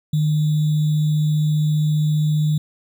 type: tone with sample-and-hold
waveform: sine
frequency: 152.5 Hz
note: D#3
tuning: 34 cents flat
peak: -15 dBFS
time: 0.13-2.58 s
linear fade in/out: 5 ms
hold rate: 3675 Hz
effects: none